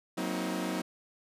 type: chord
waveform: sawtooth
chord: C half-diminished seventh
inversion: second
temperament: equal with one note detuned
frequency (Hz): 185 / 233.1 / 261.6 / 317.5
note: Gb3 / Bb3 / C4 / Eb4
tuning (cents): 0 / 0 / 0 / +35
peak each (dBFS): -32 / -35 / -34 / -32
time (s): 0.17-0.82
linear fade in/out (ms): 10
effects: resampled to 32000 Hz